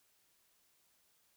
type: silence
effects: white hiss -73 dBFS RMS until 1.36 s